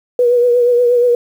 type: tone with vibrato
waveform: sine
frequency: 485.4 Hz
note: B4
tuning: 30 cents flat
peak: -8 dBFS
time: 0.19-1.15 s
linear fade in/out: 2 ms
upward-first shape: triangle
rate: 8.4 Hz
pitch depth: 44 cents each way
effects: 7-bit